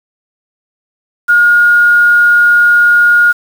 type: tone with quantisation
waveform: sine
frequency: 1429 Hz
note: F6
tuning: 39 cents sharp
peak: -4 dBFS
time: 1.28-3.33 s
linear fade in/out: 20 ms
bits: 5
effects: none